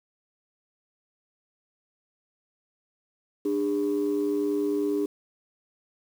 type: tone pair together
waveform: sine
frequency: 297.3 / 406.6 Hz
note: D4 / G#4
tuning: +21 / -37 cents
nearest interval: perfect fourth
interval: 542 cents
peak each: -25 dBFS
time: 3.45-5.06 s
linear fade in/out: 5 ms
effects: tanh soft clip ceiling -18 dBFS + 8-bit